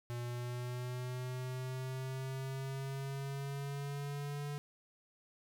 square linear sweep, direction up, 120 to 145.5 Hz, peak -39 dBFS, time 0.1-4.58 s, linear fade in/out 0 ms, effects none

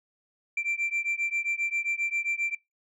sine beating tone pair, 2349 / 2356.5 Hz, D7 / D7, 0 / +5 cents, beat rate 7.5 Hz, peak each -28 dBFS, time 0.57-2.55 s, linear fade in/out 5 ms, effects noise-tail reverb RT60 0.2 s tail -24 dB re dry + tanh soft clip ceiling -23 dBFS

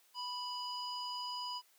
square tone with low-pass filter, 987.8 Hz, B5, in tune, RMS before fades -41 dBFS, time 0.14-1.62 s, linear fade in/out 50 ms, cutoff 4700 Hz, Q 5.2, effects white hiss -68 dBFS RMS until 1.78 s + high-pass 400 Hz 12 dB/octave

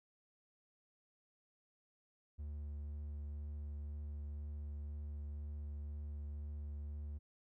triangle tone with vibrato, 73.42 Hz, D2, in tune, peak -40 dBFS, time 2.38-7.19 s, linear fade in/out 20 ms, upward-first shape triangle, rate 2 Hz, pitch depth 13 cents each way, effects none

